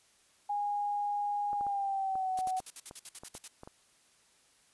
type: tone with pitch glide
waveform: sine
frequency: 821 to 748.5 Hz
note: G#5 to F#5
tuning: -20 to +20 cents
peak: -30 dBFS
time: 0.49-2.6 s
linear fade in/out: 10 ms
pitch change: -160 cents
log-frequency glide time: 1.54-2.32 s
type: clicks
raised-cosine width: 1 ms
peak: -32 dBFS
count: 12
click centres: 1.531 / 1.61 / 1.667 / 2.155 / 2.389 / 2.473 / 2.602 / 2.911 / 3.235 / 3.351 / 3.634 / 3.675 s
type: noise bursts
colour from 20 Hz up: blue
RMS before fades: -42 dBFS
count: 12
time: 2.37-3.48 s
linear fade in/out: 5 ms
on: 43 ms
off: 54 ms
effects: white hiss -66 dBFS RMS until 4.73 s + resampled to 24000 Hz